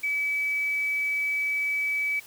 sine tone with quantisation, 2291 Hz, D7, 44 cents flat, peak -24 dBFS, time 0.03-2.2 s, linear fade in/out 10 ms, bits 9, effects white hiss -49 dBFS RMS until 2.26 s

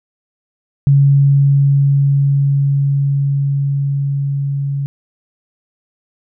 sine tone with level ramp, 139.8 Hz, C#3, 15 cents sharp, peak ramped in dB -6 to -16 dBFS, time 0.87-4.86 s, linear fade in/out 0 ms, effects none

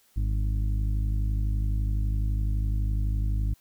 harmonic tone with a mistuned harmonic, 51.91 Hz, G#1, in tune, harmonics 1 / 2 / 3 / 4 / 5 / 6, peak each -24 / -30 / -45 / -42 / -48 / -47 dBFS, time 0.16-3.54 s, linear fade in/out 10 ms, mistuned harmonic 4, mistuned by -52 cents, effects white hiss -63 dBFS RMS until 3.6 s

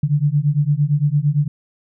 sine beating tone pair, 142.1 / 150.9 Hz, C#3 / D3, +43 / +47 cents, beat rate 8.8 Hz, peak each -17 dBFS, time 0.03-1.48 s, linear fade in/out 5 ms, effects none

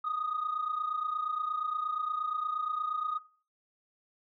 sine tone pair together, 1220.5 / 1249 Hz, D#6 / D#6, -34 / +6 cents, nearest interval unison, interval 40 cents, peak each -35 / -30 dBFS, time 0.04-3.19 s, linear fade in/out 10 ms, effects noise-tail reverb RT60 0.4 s tail -19 dB re dry + tanh soft clip ceiling -25 dBFS

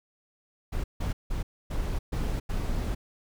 brown noise bursts at uneven times, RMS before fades -29 dBFS, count 6, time 0.72-0.84 / 1-1.13 / 1.3-1.43 / 1.7-1.99 / 2.12-2.4 / 2.49-2.95 s, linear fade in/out 10 ms, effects none

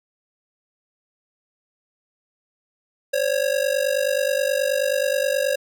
square ring-modulated tone, 549 Hz, C#5, 17 cents flat, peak -17 dBFS, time 3.13-5.56 s, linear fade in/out 10 ms, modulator 24.7 Hz, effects none

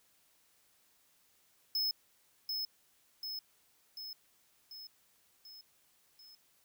square tone with echo, 5190 Hz, E8, 28 cents flat, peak -31 dBFS, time 1.75-1.91 s, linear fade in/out 2 ms, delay 740 ms, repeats 6, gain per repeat -4 dB, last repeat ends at 6.35 s, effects white hiss -70 dBFS RMS until 6.64 s

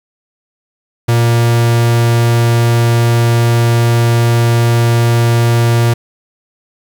45% pulse tone, 117.5 Hz, A#2, 14 cents sharp, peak -8 dBFS, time 1.08-5.94 s, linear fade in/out 10 ms, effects 7-bit

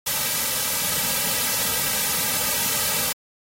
white noise with comb filter, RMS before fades -23 dBFS, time 0.06-3.13 s, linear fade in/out 10 ms, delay 2.8 ms, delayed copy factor -0.95, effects AAC 48 kbps

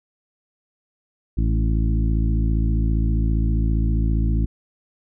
harmonic tone with a mistuned harmonic, 55 Hz, A1, in tune, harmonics 1 / 2 / 3 / 4 / 5 / 6, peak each -18 / -24 / -28 / -30 / -32 / -34 dBFS, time 1.37-4.46 s, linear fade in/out 10 ms, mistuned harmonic 5, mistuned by +16 cents, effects none

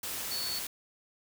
sine tone in noise, 4435 Hz, C#8, in tune, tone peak -34 dBFS, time 0.31-0.59 s, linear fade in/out 5 ms, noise white, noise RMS -37 dBFS, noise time 0.03-0.67 s, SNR 0 dB, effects none

